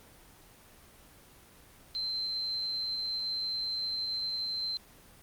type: tone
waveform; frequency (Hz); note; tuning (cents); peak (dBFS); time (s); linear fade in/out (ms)
sine; 4105; C8; -34; -31; 1.95-4.77; 0
effects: pink hiss -56 dBFS RMS until 5.22 s + Opus 24 kbps